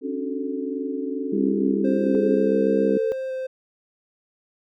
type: chord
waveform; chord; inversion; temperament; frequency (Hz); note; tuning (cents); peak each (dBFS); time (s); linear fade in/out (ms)
sine; D major seventh; third; equal with one note detuned; 271.3 / 293.7 / 370 / 440; C#4 / D4 / F#4 / A4; -37 / 0 / 0 / 0; -28 / -32 / -33 / -31; 0.01-2.38; 50
type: harmonic tone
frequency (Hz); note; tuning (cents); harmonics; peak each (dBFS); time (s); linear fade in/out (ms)
66.7; C2; +34; 3 / 4 / 5 / 6; -24 / -25 / -26 / -27; 1.32-2.98; 10
type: tone with vibrato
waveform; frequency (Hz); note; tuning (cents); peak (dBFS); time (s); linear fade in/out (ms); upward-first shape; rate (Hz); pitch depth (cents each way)
triangle; 523.3; C5; 0; -24; 1.84-3.47; 10; square; 2.4; 8
type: tone with pitch glide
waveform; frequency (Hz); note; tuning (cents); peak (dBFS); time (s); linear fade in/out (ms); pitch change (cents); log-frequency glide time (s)
sine; 426.6 to 449.4; G#4 to A4; +46 to +37; -21; 2.15-3.12; 0; +91; 2.36-2.58
effects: none